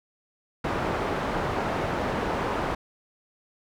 white low-pass noise, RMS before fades -28 dBFS, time 0.64-2.75 s, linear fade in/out 5 ms, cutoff 980 Hz, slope 12 dB/octave, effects none

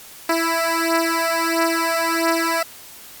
10% pulse beating tone pair, 330 / 331.5 Hz, E4 / E4, +2 / +10 cents, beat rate 1.5 Hz, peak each -12 / -13 dBFS, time 0.29-2.63 s, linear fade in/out 5 ms, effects white hiss -41 dBFS RMS until 3.2 s + Opus 48 kbps

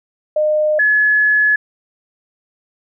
sine tone pair in turn, 610 / 1703.6 Hz, D#5 / G#6, -34 / +44 cents, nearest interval octave + tritone, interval 1778 cents, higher second, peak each -12 / -10 dBFS, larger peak second, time 0.36-0.79 / 0.79-1.56 s, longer second, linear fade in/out 5 ms, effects none

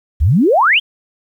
sine exponential sweep, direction up, 61.74 to 3322 Hz, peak -8 dBFS, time 0.2-0.8 s, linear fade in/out 20 ms, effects 8-bit

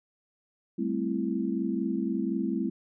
sine chord, A minor seventh, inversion third, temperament equal with one note detuned, 196 / 220 / 261.6 / 332.9 Hz, G3 / A3 / C4 / E4, 0 / 0 / 0 / +17 cents, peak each -32 dBFS, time 0.78-2.7 s, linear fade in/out 10 ms, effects none

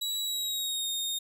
sawtooth tone with pitch glide, 3898 to 3694 Hz, B7 to A#7, -23 to -16 cents, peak -27 dBFS, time 0.01-1.19 s, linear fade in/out 10 ms, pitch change -93 cents, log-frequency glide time 0.24-0.88 s, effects none

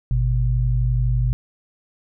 sine tone pair together, 51.52 / 123.47 Hz, G#1 / B2, -13 / 0 cents, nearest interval octave + minor third, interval 1513 cents, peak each -19 dBFS, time 0.11-1.33 s, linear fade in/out 0 ms, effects none

